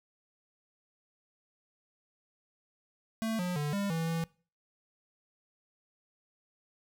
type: tone with pitch steps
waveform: square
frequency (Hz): 223.2 / 179.2 / 147.3 / 200.6 / 163.9 / 165.1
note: A3 / F3 / D3 / G3 / E3 / E3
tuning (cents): +25 / +45 / +6 / +40 / -10 / +3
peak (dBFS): -31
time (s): 3.22-4.24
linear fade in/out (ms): 0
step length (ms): 170
effects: noise-tail reverb RT60 0.4 s tail -23 dB re dry